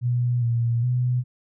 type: tone with pitch steps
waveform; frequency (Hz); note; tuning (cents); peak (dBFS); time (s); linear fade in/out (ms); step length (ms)
sine; 122.1 / 117.5 / 124.4; B2 / A#2 / B2; -19 / +14 / +13; -19; 0.01-1.24; 50; 410
effects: none